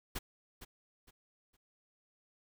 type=noise with echo; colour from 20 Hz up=pink; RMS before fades=-38 dBFS; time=0.15-0.19 s; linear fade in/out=10 ms; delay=460 ms; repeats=3; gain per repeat=-11 dB; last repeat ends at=1.57 s; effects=none